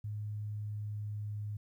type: tone with pitch glide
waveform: sine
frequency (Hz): 105.2 to 104.53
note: G#2 to G#2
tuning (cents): +23 to +12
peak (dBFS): -36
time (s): 0.04-1.57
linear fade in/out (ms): 5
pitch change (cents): -11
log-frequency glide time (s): 0.44-1.44
effects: 12-bit